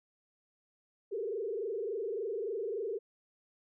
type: tone with frequency modulation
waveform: sine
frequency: 427.6 Hz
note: A4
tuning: 49 cents flat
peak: -33 dBFS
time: 1.11-2.99 s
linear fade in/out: 20 ms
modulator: 23.5 Hz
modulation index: 2
effects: none